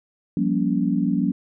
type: chord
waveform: sine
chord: G half-diminished seventh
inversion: third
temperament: just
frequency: 176.4 / 196 / 235.2 / 282.2 Hz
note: F3 / G3 / Bb3 / Db4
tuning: +18 / 0 / +16 / +31 cents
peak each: -24 dBFS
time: 0.37-1.32 s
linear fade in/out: 2 ms
effects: none